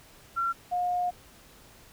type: tone pair in turn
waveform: sine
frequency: 1365 / 715.2 Hz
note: F6 / F5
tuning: -40 / +41 cents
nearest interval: major seventh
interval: 1119 cents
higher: first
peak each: -25 dBFS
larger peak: neither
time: 0.36-0.53 / 0.71-1.11 s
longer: second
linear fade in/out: 20 ms
effects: pink hiss -54 dBFS RMS until 1.92 s